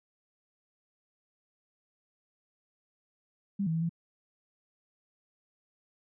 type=tone with pitch steps; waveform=sine; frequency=199 / 161.8 / 163.5 / 167.8 Hz; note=G3 / E3 / E3 / E3; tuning=+26 / -32 / -14 / +31 cents; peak=-27 dBFS; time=3.59-3.894 s; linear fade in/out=10 ms; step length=76 ms; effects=none